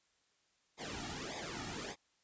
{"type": "noise with flanger", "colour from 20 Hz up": "pink", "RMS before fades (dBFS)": -43, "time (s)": [0.77, 1.96], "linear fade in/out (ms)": 50, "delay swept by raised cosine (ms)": [0.69, 1.99], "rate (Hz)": 1.7, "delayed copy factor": -0.9, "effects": ["white hiss -75 dBFS RMS until 2.23 s", "resampled to 16000 Hz"]}